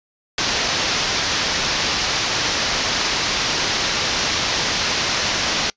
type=low-pass noise; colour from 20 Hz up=white; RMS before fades=-21 dBFS; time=0.38-5.7 s; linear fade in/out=2 ms; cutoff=6100 Hz; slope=48 dB/octave; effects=noise-tail reverb RT60 0.1 s tail -25 dB re dry + resampled to 16000 Hz